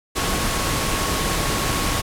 sine tone in noise, 1100 Hz, C#6, 14 cents flat, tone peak -30 dBFS, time 0.15-2.02 s, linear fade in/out 20 ms, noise pink, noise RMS -22 dBFS, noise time 0.15-2.02 s, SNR -11 dB, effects low-pass 12000 Hz 12 dB/octave

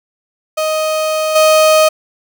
35% pulse tone with level steps, 625 Hz, D#5, 8 cents sharp, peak -12 / -5 dBFS, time 0.57-1.89 s, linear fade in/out 10 ms, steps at 1.35 s, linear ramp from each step 10 ms, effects none

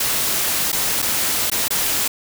white noise with dropouts, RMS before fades -20 dBFS, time 0-2.08 s, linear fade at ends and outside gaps 5 ms, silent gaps 0.719-0.727 / 1.02-1.024 / 1.501-1.516 / 1.682-1.704 s, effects none

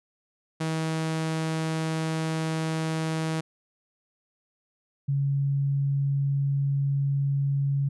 sawtooth / sine tone pair in turn, 159.9 / 139.43 Hz, D#3 / C#3, +48 / +10 cents, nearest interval major second, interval 238 cents, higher first, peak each -22 / -22 dBFS, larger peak neither, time 0.6-3.41 / 5.08-7.89 s, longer neither, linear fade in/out 10 ms, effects resampled to 24000 Hz

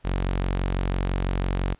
sawtooth tone, 46 Hz, F#1, 9 cents flat, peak -19 dBFS, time 0.04-1.75 s, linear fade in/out 20 ms, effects pink hiss -62 dBFS RMS until 1.79 s + resampled to 8000 Hz

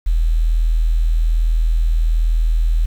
sine tone with quantisation, 40.59 Hz, E1, 26 cents flat, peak -12 dBFS, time 0.06-2.86 s, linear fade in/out 10 ms, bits 7, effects none

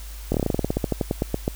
slowing click train, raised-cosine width 2 ms, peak -8 dBFS, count 19, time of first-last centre 0.32-1.479 s, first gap 23 ms, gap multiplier 1.11, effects added 51 Hz sine -34 dBFS peak until 1.55 s + white hiss -44 dBFS RMS until 1.55 s

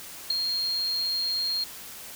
sine tone with ADSR envelope, 4232 Hz, C8, 19 cents sharp, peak -17 dBFS, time 0.3-1.64 s, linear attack 6 ms, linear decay 4 ms, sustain -8 dB, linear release 4 ms, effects white hiss -42 dBFS RMS until 2.15 s

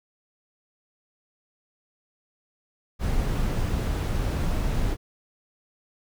brown noise, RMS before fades -25 dBFS, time 2.99-4.97 s, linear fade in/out 50 ms, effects none

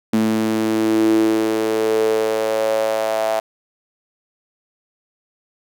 sawtooth tone with high-pass filter sweep, 110 Hz, A2, in tune, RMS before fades -18 dBFS, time 0.13-3.4 s, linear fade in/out 5 ms, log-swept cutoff 240 to 680 Hz, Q 7.2, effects none

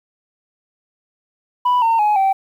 sine tone with pitch steps, 987.8 / 911.1 / 840.3 / 775 Hz, B5 / A#5 / G#5 / G5, 0 / -40 / +20 / -20 cents, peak -10 dBFS, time 1.65-2.33 s, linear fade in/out 10 ms, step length 170 ms, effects tanh soft clip ceiling -11 dBFS + 8-bit

